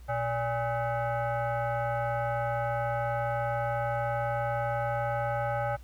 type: tone with frequency modulation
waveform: sine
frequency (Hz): 120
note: B2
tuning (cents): -49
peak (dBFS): -27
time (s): 0.08-5.77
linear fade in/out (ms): 20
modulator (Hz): 699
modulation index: 1.6
effects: added 60 Hz sine -45 dBFS peak until 5.83 s + pink hiss -61 dBFS RMS until 5.83 s